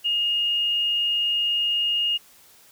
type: tone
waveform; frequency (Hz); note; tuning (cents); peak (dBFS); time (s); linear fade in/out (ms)
sine; 2848; F7; +33; -20; 0.04-2.18; 20
effects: white hiss -53 dBFS RMS until 2.71 s